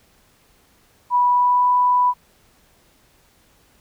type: tone with pitch glide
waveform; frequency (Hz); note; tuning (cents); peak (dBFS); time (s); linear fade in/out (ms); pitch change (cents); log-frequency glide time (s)
sine; 981 to 989.5; B5 to B5; -12 to +3; -13; 1.1-2.14; 50; +15; 1.29-1.68
effects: pink hiss -57 dBFS RMS until 3.8 s